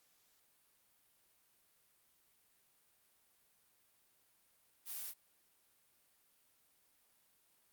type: noise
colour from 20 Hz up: blue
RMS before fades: -44 dBFS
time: 4.85-5.14 s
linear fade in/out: 50 ms
effects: white hiss -73 dBFS RMS until 7.72 s + Opus 48 kbps